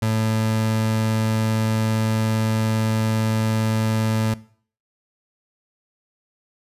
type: tone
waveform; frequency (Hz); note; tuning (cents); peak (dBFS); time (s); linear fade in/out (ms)
30% pulse; 110.3; A2; +5; -16; 0.02-4.34; 5
effects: noise-tail reverb RT60 0.5 s tail -19 dB re dry + resampled to 32000 Hz